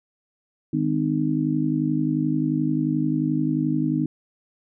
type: harmonic tone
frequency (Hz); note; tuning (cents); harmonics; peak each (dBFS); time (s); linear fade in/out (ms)
51.4; G#1; -17; 3 / 4 / 5 / 6; -25 / -35 / -24 / -24; 0.73-4.06; 5
effects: none

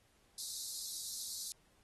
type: high-pass noise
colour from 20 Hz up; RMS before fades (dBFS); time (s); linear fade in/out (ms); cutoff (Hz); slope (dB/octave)
pink; -43; 0.38-1.52; 2; 3800; 96
effects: pink hiss -71 dBFS RMS until 1.83 s + AAC 32 kbps

